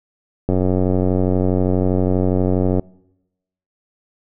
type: click train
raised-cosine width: 2 ms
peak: -5 dBFS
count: 214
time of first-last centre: 0.49-2.795 s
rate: 92.4 Hz
effects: noise-tail reverb RT60 0.9 s tail -24 dB re dry